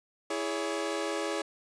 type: chord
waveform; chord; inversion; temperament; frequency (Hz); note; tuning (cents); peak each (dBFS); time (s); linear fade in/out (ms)
sawtooth; C# minor; first; equal with one note detuned; 329.6 / 415.3 / 564.7; E4 / G#4 / C#5; 0 / 0 / +32; -31; 0.3-1.42; 5
effects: resampled to 22050 Hz